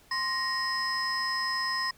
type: tone cluster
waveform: sine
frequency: 1046 / 1874 / 5110 Hz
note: C6 / A#6 / D#8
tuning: -1 / +9 / +45 cents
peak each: -30 dBFS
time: 0.11-1.91 s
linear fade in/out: 5 ms
effects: tanh soft clip ceiling -23 dBFS + pink hiss -59 dBFS RMS until 1.97 s